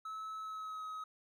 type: tone with pitch glide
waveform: triangle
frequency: 1298 to 1270.6 Hz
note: E6 to D#6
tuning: -27 to +36 cents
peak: -39 dBFS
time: 0.05-1.04 s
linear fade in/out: 5 ms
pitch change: -37 cents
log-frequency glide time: 0.39-0.84 s
effects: none